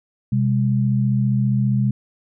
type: tone pair together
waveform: sine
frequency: 127.63 / 202.6 Hz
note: C3 / G#3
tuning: -43 / -43 cents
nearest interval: minor sixth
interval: 800 cents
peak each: -17 / -20 dBFS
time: 0.32-1.91 s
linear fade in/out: 5 ms
effects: none